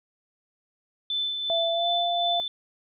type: tone with tremolo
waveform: sine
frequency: 3520 Hz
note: A7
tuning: in tune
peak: -24 dBFS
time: 1.1-2.48 s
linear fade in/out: 2 ms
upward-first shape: sine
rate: 2.7 Hz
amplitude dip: 40%
type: tone with pitch glide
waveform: sine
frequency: 671 to 695.5 Hz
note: E5 to F5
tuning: +31 to -7 cents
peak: -24 dBFS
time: 1.5-2.4 s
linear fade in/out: 0 ms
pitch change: +62 cents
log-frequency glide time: 1.71-1.89 s
effects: none